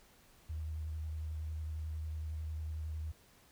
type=tone with vibrato; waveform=sine; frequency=78.1 Hz; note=D#2; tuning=7 cents sharp; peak=-37 dBFS; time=0.49-3.12 s; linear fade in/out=10 ms; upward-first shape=triangle; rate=11 Hz; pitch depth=25 cents each way; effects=pink hiss -64 dBFS RMS until 3.51 s